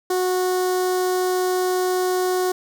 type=tone with notch filter; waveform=sawtooth; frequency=366.9 Hz; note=F#4; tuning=15 cents flat; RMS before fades=-21 dBFS; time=0.1-2.52 s; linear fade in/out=5 ms; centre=2500 Hz; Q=0.82; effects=none